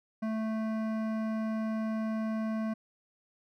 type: tone with hard clipping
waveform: sine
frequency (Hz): 220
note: A3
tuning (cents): 0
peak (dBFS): -32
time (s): 0.22-2.74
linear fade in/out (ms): 10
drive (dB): 14
effects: none